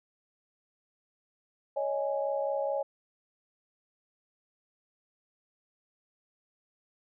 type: chord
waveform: sine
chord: C# suspended second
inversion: none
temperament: equal with one note detuned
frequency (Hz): 557.6 / 622.3 / 830.6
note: C#5 / D#5 / G#5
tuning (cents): +10 / 0 / 0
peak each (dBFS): -30 / -34 / -36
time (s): 1.76-2.83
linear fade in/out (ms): 10
effects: none